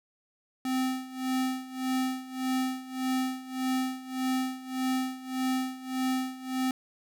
square tone with tremolo, 259 Hz, C4, 17 cents flat, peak -26 dBFS, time 0.65-6.71 s, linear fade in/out 2 ms, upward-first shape sine, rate 1.7 Hz, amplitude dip 85%, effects none

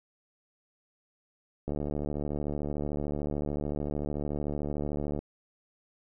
click train, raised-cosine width 2 ms, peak -20 dBFS, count 259, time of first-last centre 1.68-5.19 s, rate 73.5 Hz, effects none

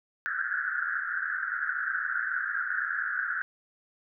pink band-pass noise, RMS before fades -31 dBFS, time 0.26-3.42 s, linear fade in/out 0 ms, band 1400 to 1700 Hz, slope 96 dB/octave, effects none

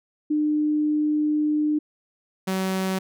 sine / sawtooth tone pair in turn, 301.5 / 189.13 Hz, D4 / F#3, +46 / +38 cents, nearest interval minor sixth, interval 808 cents, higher first, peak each -19 dBFS, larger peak neither, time 0.3-1.79 / 2.47-2.99 s, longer first, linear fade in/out 10 ms, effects none

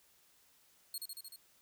15% pulse tone with echo, 4300 Hz, C8, 47 cents sharp, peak -32 dBFS, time 0.94-0.98 s, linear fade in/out 2 ms, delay 76 ms, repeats 5, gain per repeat -2 dB, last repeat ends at 1.36 s, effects white hiss -68 dBFS RMS until 1.61 s

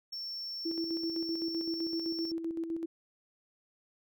triangle tone, 5430 Hz, F8, 50 cents flat, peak -36 dBFS, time 0.12-2.32 s, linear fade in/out 10 ms
sine tone with tremolo, 330 Hz, E4, 2 cents sharp, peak -31 dBFS, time 0.65-2.86 s, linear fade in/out 10 ms, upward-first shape square, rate 7.8 Hz, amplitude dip 50%
effects none

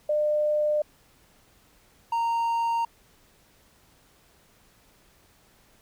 sine / triangle tone pair in turn, 601 / 926.1 Hz, D5 / A#5, +40 / -12 cents, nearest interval perfect fifth, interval 748 cents, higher second, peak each -21 dBFS, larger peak neither, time 0.09-0.82 / 2.12-2.85 s, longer neither, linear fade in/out 5 ms, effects pink hiss -60 dBFS RMS until 5.81 s

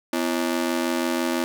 sawtooth ring-modulated tone, 294.6 Hz, D4, 6 cents sharp, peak -15 dBFS, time 0.13-1.44 s, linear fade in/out 0 ms, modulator 43 Hz, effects none

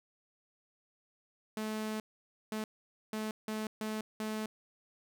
sawtooth tone bursts at uneven times, 216.4 Hz, A3, 29 cents flat, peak -31 dBFS, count 6, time 1.57-2 / 2.52-2.64 / 3.13-3.31 / 3.48-3.67 / 3.81-4.01 / 4.2-4.46 s, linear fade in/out 2 ms, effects none

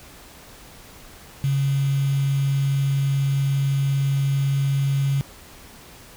sine tone with quantisation, 137.9 Hz, C#3, 9 cents flat, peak -18 dBFS, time 1.44-5.21 s, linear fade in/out 0 ms, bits 6, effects pink hiss -45 dBFS RMS until 6.16 s

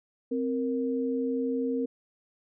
sine tone pair together, 261.6 / 466.1 Hz, C4 / A#4, 0 / 0 cents, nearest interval minor seventh, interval 1000 cents, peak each -28 / -30 dBFS, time 0.31-1.86 s, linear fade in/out 10 ms, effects none

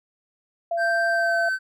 sine tone, 679 Hz, F5, 49 cents flat, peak -22 dBFS, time 0.71-1.49 s, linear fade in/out 5 ms
triangle tone with pitch glide, 1568 to 1534 Hz, G6 to G6, 0 to -38 cents, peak -20 dBFS, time 0.77-1.59 s, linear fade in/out 50 ms, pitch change -38 cents, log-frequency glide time 1.1-1.36 s
effects none

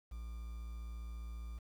triangle tone with quantisation, 57.4 Hz, A#1, 26 cents flat, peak -40 dBFS, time 0.11-1.59 s, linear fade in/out 10 ms, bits 10, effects none

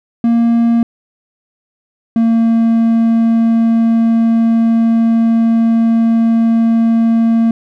triangle tone pair in turn, 232.7 / 228.3 Hz, A#3 / A#3, -3 / -36 cents, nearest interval unison, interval 33 cents, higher first, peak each -6 dBFS, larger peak neither, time 0.24-0.83 / 2.16-7.51 s, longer second, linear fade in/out 2 ms, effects none

